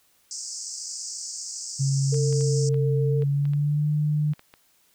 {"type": "band-pass noise", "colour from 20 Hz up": "white", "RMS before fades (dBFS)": -35, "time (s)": [0.31, 2.69], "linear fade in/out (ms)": 2, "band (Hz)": [4800, 8200], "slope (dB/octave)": 96}
{"type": "tone with pitch glide", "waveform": "sine", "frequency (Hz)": [136.7, 149.94], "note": ["C#3", "D3"], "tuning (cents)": [-24, 36], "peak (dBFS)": -20, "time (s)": [1.79, 4.34], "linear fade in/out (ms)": 20, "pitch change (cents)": 160, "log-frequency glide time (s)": [3.02, 3.87]}
{"type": "tone with vibrato", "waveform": "sine", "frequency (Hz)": 450, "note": "A4", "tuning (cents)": 39, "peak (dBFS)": -26, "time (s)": [2.12, 3.24], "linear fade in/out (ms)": 10, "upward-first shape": "sine", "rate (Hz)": 7, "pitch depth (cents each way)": 9}
{"type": "clicks", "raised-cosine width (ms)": 0.3, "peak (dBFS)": -30, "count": 10, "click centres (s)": [2.144, 2.327, 2.409, 2.743, 3.222, 3.454, 3.535, 4.335, 4.394, 4.539]}
{"effects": ["white hiss -63 dBFS RMS until 4.94 s"]}